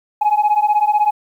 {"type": "beating tone pair", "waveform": "sine", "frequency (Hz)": [830.6, 846.6], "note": ["G#5", "G#5"], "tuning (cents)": [0, 33], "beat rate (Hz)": 16, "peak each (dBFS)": [-14, -13], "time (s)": [0.21, 1.11], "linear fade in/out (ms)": 10, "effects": ["tanh soft clip ceiling -8 dBFS", "8-bit"]}